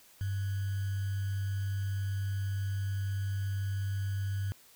sine tone with sample-and-hold, 98.1 Hz, G2, 2 cents sharp, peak -30 dBFS, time 0.21-4.52 s, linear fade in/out 0 ms, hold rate 1575 Hz, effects white hiss -59 dBFS RMS until 4.75 s

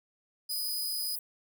sawtooth tone, 4978 Hz, D#8, in tune, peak -30 dBFS, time 0.49-1.16 s, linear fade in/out 10 ms
white high-pass noise, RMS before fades -38 dBFS, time 0.51-1.19 s, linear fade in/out 2 ms, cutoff 9600 Hz, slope 48 dB/octave
effects none

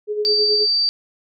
sine tone with tremolo, 420 Hz, G#4, 19 cents sharp, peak -17 dBFS, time 0.07-0.67 s, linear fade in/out 50 ms, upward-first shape sine, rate 9.3 Hz, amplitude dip 60%
sine tone, 4643 Hz, D8, 21 cents flat, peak -15 dBFS, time 0.25-0.89 s, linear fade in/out 0 ms
effects none

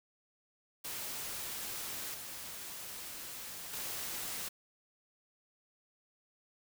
white noise with level steps, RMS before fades -41 / -45 / -40 dBFS, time 0.84-4.49 s, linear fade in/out 10 ms, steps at 2.14 / 3.73 s, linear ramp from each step 5 ms, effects none

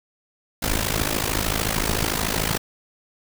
pink noise with amplitude modulation, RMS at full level -20 dBFS, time 0.62-2.58 s, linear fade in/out 10 ms, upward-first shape sine, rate 53.5 Hz, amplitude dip 85%, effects none

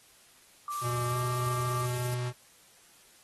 sine tone, 1174.7 Hz, D6, in tune, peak -33 dBFS, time 0.68-1.86 s, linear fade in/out 2 ms
blue noise, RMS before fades -40 dBFS, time 0.71-2.15 s, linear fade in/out 10 ms
square tone with pitch glide, 121.4 to 123.45 Hz, B2 to B2, -29 to 0 cents, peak -31 dBFS, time 0.81-2.33 s, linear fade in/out 50 ms, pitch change +29 cents, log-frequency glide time 1.05-1.17 s
effects white hiss -59 dBFS RMS until 3.23 s + AAC 32 kbps

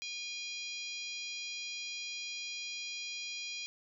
harmonic tone with a mistuned harmonic, 814 Hz, G#5, 35 cents flat, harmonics 3 / 4 / 5 / 6 / 7 / 8, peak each -42 / -46 / -46 / -47 / -49 / -53 dBFS, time 0.02-3.66 s, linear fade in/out 0 ms, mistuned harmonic 8, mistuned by +76 cents, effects none

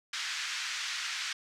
pink band-pass noise, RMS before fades -36 dBFS, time 0.13-1.33 s, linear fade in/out 5 ms, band 1500 to 6400 Hz, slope 24 dB/octave, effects none

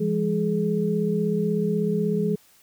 sine tone cluster, 168.6 / 204.9 / 422.8 Hz, E3 / G#3 / G#4, +39 / -23 / +31 cents, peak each -25 dBFS, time 0-2.36 s, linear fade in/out 10 ms, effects white hiss -57 dBFS RMS until 2.62 s

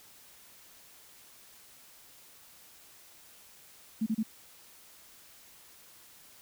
sine tone bursts, 220 Hz, A3, in tune, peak -26 dBFS, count 3, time 4.01-4.232 s, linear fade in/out 10 ms, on 54 ms, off 30 ms, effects white hiss -56 dBFS RMS until 6.41 s

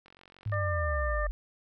click train, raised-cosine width 0.3 ms, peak -38 dBFS, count 23, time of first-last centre 0.06-0.54 s, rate 45.8 Hz
sine linear sweep, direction down, 107.5 to 44.65 Hz, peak -29 dBFS, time 0.46-1.31 s, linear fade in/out 0 ms
harmonic tone, 599 Hz, D5, 34 cents sharp, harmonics 1 / 2 / 3, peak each -33 / -35 / -35 dBFS, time 0.52-1.27 s, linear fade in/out 5 ms
effects none

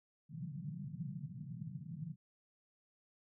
pink band-pass noise, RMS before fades -45 dBFS, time 0.29-2.16 s, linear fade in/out 50 ms, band 130 to 180 Hz, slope 48 dB/octave, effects none

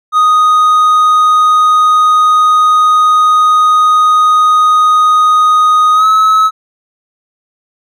triangle tone with pitch glide, 1244.5 to 1288.4 Hz, D#6 to E6, 0 to -40 cents, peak -3 dBFS, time 0.12-6.51 s, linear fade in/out 50 ms, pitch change +60 cents, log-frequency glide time 5.94-6.06 s, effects none

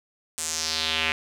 square tone with band-pass filter sweep, 79.9 Hz, D#2, 47 cents sharp, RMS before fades -27 dBFS, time 0.38-1.12 s, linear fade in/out 0 ms, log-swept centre 8400 to 2400 Hz, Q 2.8, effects none

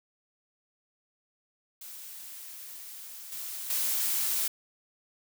blue noise with level steps, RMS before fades -44 / -38 / -29 dBFS, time 1.81-4.48 s, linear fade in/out 5 ms, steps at 3.32 / 3.7 s, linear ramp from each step 2 ms, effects none

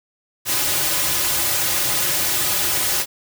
white noise with comb filter, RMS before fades -20 dBFS, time 0.45-3.06 s, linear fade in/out 50 ms, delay 4.4 ms, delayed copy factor -1, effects none

